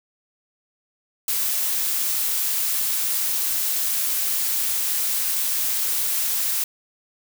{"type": "noise", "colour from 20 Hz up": "blue", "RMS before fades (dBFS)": -23, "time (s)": [1.28, 6.64], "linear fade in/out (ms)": 2, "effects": []}